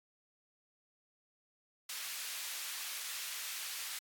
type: high-pass noise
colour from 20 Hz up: pink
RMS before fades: -42 dBFS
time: 1.89-3.99 s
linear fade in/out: 5 ms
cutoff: 2100 Hz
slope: 12 dB/octave
effects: AAC 64 kbps